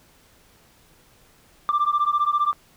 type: beating tone pair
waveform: sine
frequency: 1174.7 / 1189.7 Hz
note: D6 / D6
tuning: 0 / +22 cents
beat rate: 15 Hz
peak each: -20 dBFS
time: 1.69-2.53 s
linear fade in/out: 0 ms
effects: tanh soft clip ceiling -14 dBFS + pink hiss -56 dBFS RMS until 2.76 s